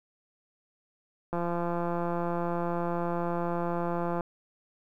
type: click train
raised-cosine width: 1 ms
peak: -18 dBFS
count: 496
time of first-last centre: 1.33-4.208 s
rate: 172 Hz
effects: 10-bit